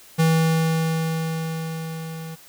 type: tone with level ramp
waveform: square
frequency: 161.9 Hz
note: E3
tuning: 31 cents flat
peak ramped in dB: -15 to -33 dBFS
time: 0.18-2.36 s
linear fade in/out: 20 ms
effects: white hiss -48 dBFS RMS until 2.48 s